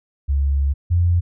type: tone pair in turn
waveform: sine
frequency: 69.7 / 87.01 Hz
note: C#2 / F2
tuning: +10 / -6 cents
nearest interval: major third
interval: 384 cents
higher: second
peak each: -15 / -13 dBFS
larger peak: second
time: 0.28-0.74 / 0.9-1.21 s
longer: first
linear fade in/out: 20 ms
effects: none